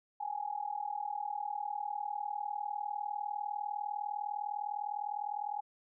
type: tone with amplitude modulation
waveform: sine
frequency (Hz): 828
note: G#5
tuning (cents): -5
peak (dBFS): -31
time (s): 0.2-5.61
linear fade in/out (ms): 10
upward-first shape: sine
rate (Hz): 39.9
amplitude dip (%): 90
effects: none